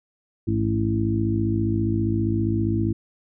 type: harmonic tone with a mistuned harmonic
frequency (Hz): 55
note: A1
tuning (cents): 0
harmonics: 1 / 2 / 3 / 4 / 5 / 6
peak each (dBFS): -33 / -23 / -35 / -27 / -30 / -25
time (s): 0.47-2.93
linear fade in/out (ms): 10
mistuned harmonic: 2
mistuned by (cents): -88
effects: none